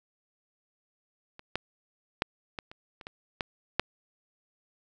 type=clicks; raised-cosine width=0.3 ms; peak=-29 / -13 / -9 / -19 / -29 / -29 / -23 / -14 / -7 dBFS; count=9; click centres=1.394 / 1.556 / 2.221 / 2.588 / 2.715 / 3.012 / 3.069 / 3.408 / 3.796 s; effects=none